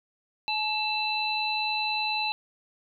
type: tone cluster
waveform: sine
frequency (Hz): 857 / 2658 / 4005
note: A5 / E7 / B7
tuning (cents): -46 / +14 / +23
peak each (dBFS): -30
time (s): 0.48-2.32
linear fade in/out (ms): 0
effects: none